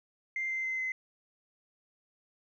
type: tone with pitch steps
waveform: sine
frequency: 2093 / 2079 / 2064 / 2050 Hz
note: C7 / C7 / C7 / C7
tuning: 0 / -12 / -24 / -36 cents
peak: -30 dBFS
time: 0.36-0.92 s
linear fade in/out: 2 ms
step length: 140 ms
effects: tanh soft clip ceiling -26 dBFS